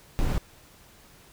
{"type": "noise", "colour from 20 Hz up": "brown", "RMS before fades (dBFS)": -24, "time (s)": [0.19, 0.38], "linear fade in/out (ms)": 0, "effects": ["pink hiss -54 dBFS RMS until 1.32 s"]}